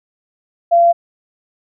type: tone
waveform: sine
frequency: 685 Hz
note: F5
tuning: 34 cents flat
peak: -7 dBFS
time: 0.71-0.93 s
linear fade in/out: 20 ms
effects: none